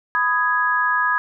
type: chord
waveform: sine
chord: G# minor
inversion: first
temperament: just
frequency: 996.7 / 1245.9 / 1661.2 Hz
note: B5 / D#6 / G#6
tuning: +16 / +2 / 0 cents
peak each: -22 / -22 / -19 dBFS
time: 0.15-1.18 s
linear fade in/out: 0 ms
effects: none